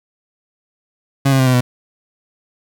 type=tone with pitch steps; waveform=30% pulse; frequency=137.2 / 133.83 / 130.55 / 127.35 / 124.22 Hz; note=C#3 / C3 / C3 / C3 / B2; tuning=-17 / +39 / -3 / -46 / +10 cents; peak=-8 dBFS; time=1.25-1.61 s; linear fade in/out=10 ms; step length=72 ms; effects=8-bit